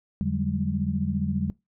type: tone cluster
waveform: sine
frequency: 84.8 / 145.4 / 188 / 202.7 Hz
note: E2 / D3 / F#3 / G#3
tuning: +50 / -17 / +28 / -42 cents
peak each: -31 / -31 / -28 / -28 dBFS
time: 0.21-1.5 s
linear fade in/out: 0 ms
effects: noise-tail reverb RT60 0.2 s tail -22 dB re dry